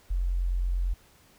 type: tone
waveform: sine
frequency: 44.46 Hz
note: F1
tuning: 32 cents sharp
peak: -24 dBFS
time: 0.1-0.94 s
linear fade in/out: 10 ms
effects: pink hiss -59 dBFS RMS until 1.38 s